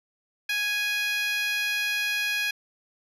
10% pulse tone with high-pass filter, 830 Hz, G#5, 1 cent flat, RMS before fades -27 dBFS, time 0.49-2.51 s, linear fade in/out 5 ms, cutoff 2000 Hz, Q 6.6, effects resampled to 32000 Hz

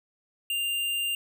square tone, 2794 Hz, F7, in tune, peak -27 dBFS, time 0.5-1.15 s, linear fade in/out 2 ms, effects none

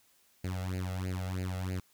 sawtooth tone with flanger, 92.5 Hz, F#2, in tune, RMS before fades -35 dBFS, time 0.44-1.8 s, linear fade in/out 5 ms, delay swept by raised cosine 0.43 to 1.53 ms, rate 3.1 Hz, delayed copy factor +0.9, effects white hiss -67 dBFS RMS until 1.93 s

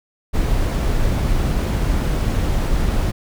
brown noise, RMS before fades -18 dBFS, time 0.33-3.12 s, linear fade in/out 20 ms, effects none

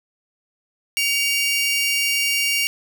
sawtooth tone pair together, 2264 / 2794 Hz, C#7 / F7, +36 / 0 cents, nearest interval major third, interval 364 cents, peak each -19 / -17 dBFS, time 0.97-2.67 s, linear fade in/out 0 ms, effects none

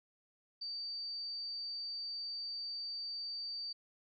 sine tone, 4621 Hz, D8, 29 cents flat, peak -39 dBFS, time 0.61-3.73 s, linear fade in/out 10 ms, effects none

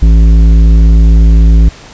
sine tone with tanh clipping, 54.8 Hz, A1, 6 cents flat, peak -3 dBFS, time 0.02-1.69 s, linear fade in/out 5 ms, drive 11 dB, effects pink hiss -33 dBFS RMS until 1.93 s + resampled to 16000 Hz

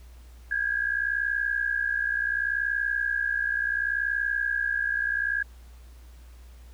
sine tone pair together, 1608 / 1668.7 Hz, G6 / G#6, +44 / +8 cents, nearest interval minor second, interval 64 cents, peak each -27 dBFS, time 0.51-5.43 s, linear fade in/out 5 ms, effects added 60 Hz sine -45 dBFS peak until 6.73 s + pink hiss -59 dBFS RMS until 6.73 s

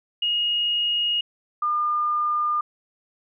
sine tone pair in turn, 2871 / 1207.1 Hz, F7 / D6, +47 / +47 cents, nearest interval octave + minor third, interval 1500 cents, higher first, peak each -20 dBFS, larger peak neither, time 0.22-1.21 / 1.62-2.61 s, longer neither, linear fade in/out 5 ms, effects none

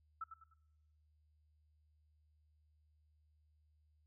sine tone with echo, 1318.5 Hz, E6, in tune, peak -40 dBFS, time 0.21-0.24 s, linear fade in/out 5 ms, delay 100 ms, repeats 3, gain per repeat -9 dB, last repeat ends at 0.54 s, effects noise-tail reverb RT60 0.9 s tail -20 dB re dry + added 76 Hz sine -70 dBFS peak until 4.06 s

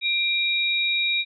sine tone pair together, 2376 / 3786 Hz, D7 / A#7, +20 / +26 cents, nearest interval minor sixth, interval 806 cents, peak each -23 dBFS, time 0.01-1.25 s, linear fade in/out 50 ms, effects none

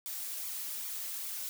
blue noise with flanger, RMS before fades -39 dBFS, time 0.06-1.49 s, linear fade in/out 0 ms, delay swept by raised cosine 0.87 to 3.57 ms, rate 2.5 Hz, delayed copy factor +0.5, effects none

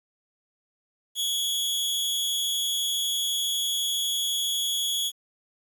sawtooth tone with amplitude modulation, 3352 Hz, G#7, 15 cents sharp, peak -19 dBFS, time 1.15-5.12 s, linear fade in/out 50 ms, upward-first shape sine, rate 230 Hz, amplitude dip 60%, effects 9-bit

